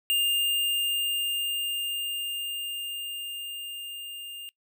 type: tone with level ramp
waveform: square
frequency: 2807 Hz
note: F7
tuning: 8 cents sharp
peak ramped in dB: -22 to -38 dBFS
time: 0.1-4.49 s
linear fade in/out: 0 ms
effects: noise-tail reverb RT60 0.1 s tail -22 dB re dry